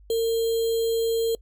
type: tone with sample-and-hold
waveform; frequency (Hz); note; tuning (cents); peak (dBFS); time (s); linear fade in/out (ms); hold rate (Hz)
sine; 455.4; A#4; -40; -20; 0.1-1.35; 2; 3675
effects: noise-tail reverb RT60 0.1 s tail -25 dB re dry + added 50 Hz sine -48 dBFS peak until 1.41 s